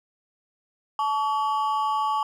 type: ring-modulated tone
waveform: triangle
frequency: 1000 Hz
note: B5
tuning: 21 cents sharp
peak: -17 dBFS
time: 0.99-2.23 s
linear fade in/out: 2 ms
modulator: 134 Hz
effects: none